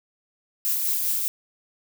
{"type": "noise with tremolo", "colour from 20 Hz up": "violet", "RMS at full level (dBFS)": -23, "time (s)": [0.65, 1.28], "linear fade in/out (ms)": 0, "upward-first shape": "triangle", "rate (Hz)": 4.9, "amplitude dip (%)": 35, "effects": []}